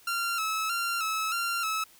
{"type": "tone with vibrato", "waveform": "sawtooth", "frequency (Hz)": 1339, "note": "E6", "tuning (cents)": 27, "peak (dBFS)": -24, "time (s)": [0.07, 1.84], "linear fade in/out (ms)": 5, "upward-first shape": "square", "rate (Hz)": 1.6, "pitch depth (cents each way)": 54, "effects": ["white hiss -57 dBFS RMS until 1.99 s"]}